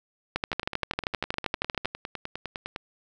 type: two click trains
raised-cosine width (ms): 0.3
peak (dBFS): -17 / -10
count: 23 / 20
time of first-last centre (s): 0.53-2.761 / 0.36-1.856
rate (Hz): 9.86 / 12.7
effects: none